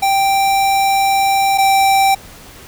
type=tone pair in turn; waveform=square; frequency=784 / 780.5 Hz; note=G5 / G5; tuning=0 / -8 cents; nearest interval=unison; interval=8 cents; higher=first; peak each=-12 / -10 dBFS; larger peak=second; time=0.02-1.58 / 1.58-2.15 s; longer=first; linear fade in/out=10 ms; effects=pink hiss -38 dBFS RMS until 2.67 s